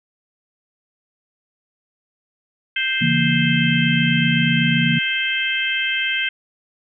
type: harmonic tone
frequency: 523.3 Hz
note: C5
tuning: in tune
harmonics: 3 / 4 / 5 / 6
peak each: -24 / -24 / -24 / -24 dBFS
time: 2.76-6.29 s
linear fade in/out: 5 ms
type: chord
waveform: sine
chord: A# diminished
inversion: first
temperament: just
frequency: 139.85 / 167.82 / 233.1 Hz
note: C#3 / E3 / A#3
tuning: +16 / +31 / 0 cents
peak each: -22 / -20 / -20 dBFS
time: 3.01-4.99 s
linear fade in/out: 10 ms
effects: none